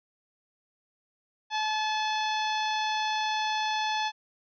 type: harmonic tone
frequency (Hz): 862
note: A5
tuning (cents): -36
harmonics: 1 / 2 / 3 / 4 / 5 / 6 / 7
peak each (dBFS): -28 / -35 / -37 / -35 / -40 / -44 / -46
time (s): 1.5-4.12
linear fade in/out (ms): 50
effects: none

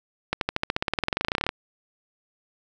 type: accelerating click train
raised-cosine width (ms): 0.3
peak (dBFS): -7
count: 25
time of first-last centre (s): 0.33-1.491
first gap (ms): 82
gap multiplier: 0.95
effects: none

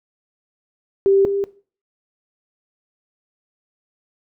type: tone pair in turn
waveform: sine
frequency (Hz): 392 / 397.9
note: G4 / G4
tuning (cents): 0 / +26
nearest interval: unison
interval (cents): 26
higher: second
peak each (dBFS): -11 / -18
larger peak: first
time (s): 1.06-1.25 / 1.25-1.44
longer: neither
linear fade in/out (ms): 0
effects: noise-tail reverb RT60 0.4 s tail -18 dB re dry

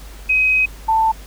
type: tone pair in turn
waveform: sine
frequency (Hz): 2527 / 887.8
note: D#7 / A5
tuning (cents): +26 / +15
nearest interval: octave + tritone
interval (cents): 1811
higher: first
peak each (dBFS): -12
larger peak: neither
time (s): 0.29-0.66 / 0.88-1.12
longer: first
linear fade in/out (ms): 10
effects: added 50 Hz sine -34 dBFS peak until 1.26 s + pink hiss -42 dBFS RMS until 1.26 s

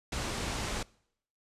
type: low-pass noise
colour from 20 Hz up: pink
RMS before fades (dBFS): -35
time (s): 0.12-0.83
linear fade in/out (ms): 5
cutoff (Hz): 8700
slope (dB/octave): 24
effects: noise-tail reverb RT60 0.7 s tail -24 dB re dry + resampled to 32000 Hz

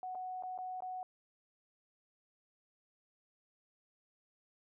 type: tone with dropouts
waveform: sine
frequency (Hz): 740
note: F#5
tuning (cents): 0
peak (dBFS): -39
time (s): 0.03-1.03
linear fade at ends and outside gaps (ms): 1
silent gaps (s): 0.149-0.153 / 0.425-0.435 / 0.578-0.587 / 0.805-0.822
effects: none

